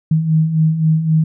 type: beating tone pair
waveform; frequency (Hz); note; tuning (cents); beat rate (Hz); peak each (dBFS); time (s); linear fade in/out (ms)
sine; 155.56 / 159.36; D#3 / D#3; 0 / +42; 3.8; -19 / -12; 0.11-1.24; 5
effects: none